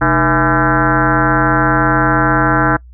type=tone with frequency modulation; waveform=sine; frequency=832 Hz; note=G#5; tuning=3 cents sharp; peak=-9 dBFS; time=0.01-2.77 s; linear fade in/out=10 ms; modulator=175 Hz; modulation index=4.6; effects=noise-tail reverb RT60 0.1 s tail -25 dB re dry + added 61 Hz sine -35 dBFS peak until 2.93 s